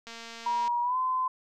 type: click train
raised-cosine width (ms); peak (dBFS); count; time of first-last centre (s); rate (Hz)
0.2; -26; 141; 0.07-0.679; 230
type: tone with pitch glide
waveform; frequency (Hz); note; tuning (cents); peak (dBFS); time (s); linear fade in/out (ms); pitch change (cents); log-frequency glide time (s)
sine; 957 to 1025.7; A#5 to C6; +45 to -35; -25; 0.46-1.28; 5; +120; 0.82-0.97
effects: none